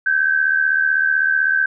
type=tone pair together; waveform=sine; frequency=1547 / 1622.9 Hz; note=G6 / G#6; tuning=-23 / -40 cents; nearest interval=minor second; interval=83 cents; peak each=-15 / -20 dBFS; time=0.06-1.66 s; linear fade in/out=5 ms; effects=none